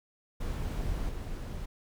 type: noise with level steps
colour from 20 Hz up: brown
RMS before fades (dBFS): -33 / -37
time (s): 0.4-1.66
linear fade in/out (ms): 10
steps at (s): 1.09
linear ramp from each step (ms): 2
effects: none